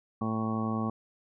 harmonic tone, 110.9 Hz, A2, 14 cents sharp, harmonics 1 / 2 / 3 / 4 / 5 / 6 / 7 / 8 / 9 / 10, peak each -35 / -30 / -40 / -42 / -44 / -45 / -41 / -48 / -47 / -37 dBFS, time 0.21-0.9 s, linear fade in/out 5 ms, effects none

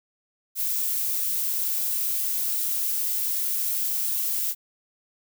violet noise, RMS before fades -26 dBFS, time 0.55-4.55 s, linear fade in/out 50 ms, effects none

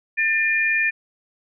sine tone pair together, 1790 / 2412 Hz, A6 / D7, +29 / +46 cents, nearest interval perfect fourth, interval 517 cents, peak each -20 dBFS, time 0.17-0.91 s, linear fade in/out 20 ms, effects none

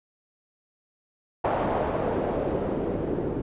white noise with low-pass filter sweep, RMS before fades -27 dBFS, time 1.44-3.42 s, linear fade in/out 10 ms, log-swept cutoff 780 to 340 Hz, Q 1.7, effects resampled to 8000 Hz

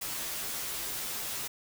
white noise with comb filter, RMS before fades -36 dBFS, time 0.01-1.48 s, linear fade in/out 10 ms, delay 11 ms, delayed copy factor -0.9, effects none

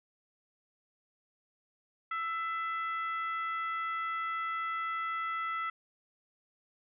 harmonic tone with a mistuned harmonic, 662 Hz, E5, 7 cents sharp, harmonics 2 / 3 / 4 / 5, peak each -33 / -39 / -51 / -53 dBFS, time 2.11-5.7 s, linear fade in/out 5 ms, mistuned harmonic 3, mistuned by +20 cents, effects none

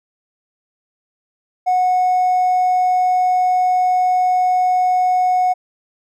triangle tone with hard clipping, 733 Hz, F#5, 16 cents flat, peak -12 dBFS, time 1.66-5.54 s, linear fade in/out 20 ms, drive 2 dB, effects none

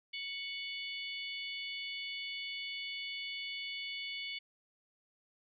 harmonic tone with a mistuned harmonic, 740 Hz, F#5, in tune, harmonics 3 / 4 / 5 / 6, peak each -42 / -44 / -46 / -48 dBFS, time 0.13-4.39 s, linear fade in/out 10 ms, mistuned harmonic 5, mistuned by -110 cents, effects none

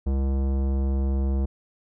sine tone with tanh clipping, 67.5 Hz, C#2, 45 cents flat, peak -23 dBFS, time 0.06-1.46 s, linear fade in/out 10 ms, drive 17 dB, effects none

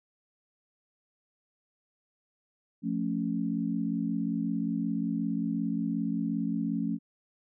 sine chord, F augmented, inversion none, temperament equal, 174.61 / 220 / 277.2 Hz, F3 / A3 / C#4, 0 / 0 / 0 cents, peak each -33 / -31 / -32 dBFS, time 2.82-6.99 s, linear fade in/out 50 ms, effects none

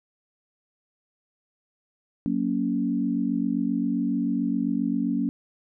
sine chord, F# major, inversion none, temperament equal with one note detuned, 185 / 233.1 / 280.4 Hz, F#3 / A#3 / C#4, 0 / 0 / +20 cents, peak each -29 / -26 / -26 dBFS, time 2.26-5.29 s, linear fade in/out 0 ms, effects none

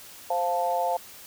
sine chord, F major, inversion second, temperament equal, 523.3 / 698.5 / 880 Hz, C5 / F5 / A5, 0 / 0 / 0 cents, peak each -29 / -26 / -28 dBFS, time 0.3-0.97 s, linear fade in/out 5 ms, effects white hiss -46 dBFS RMS until 1.26 s

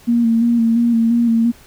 sine tone with vibrato, 232.1 Hz, A#3, 7 cents flat, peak -11 dBFS, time 0.07-1.52 s, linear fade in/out 20 ms, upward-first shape square, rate 2.9 Hz, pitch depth 29 cents each way, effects pink hiss -46 dBFS RMS until 1.66 s

